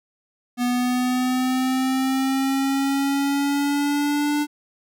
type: linear sweep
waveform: square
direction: up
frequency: 244.2 to 295.5 Hz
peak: -20 dBFS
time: 0.57-4.47 s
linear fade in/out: 50 ms
effects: none